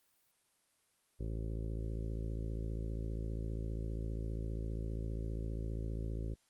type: harmonic tone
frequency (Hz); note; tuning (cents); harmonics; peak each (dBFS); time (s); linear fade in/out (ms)
55; A1; 0; 1 / 2 / 3 / 4 / 5 / 6 / 7 / 8 / 9 / 10; -38 / -42 / -48 / -52 / -52 / -52 / -51 / -58 / -57 / -59; 1.19-6.35; 20
effects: white hiss -74 dBFS RMS until 6.49 s + Opus 32 kbps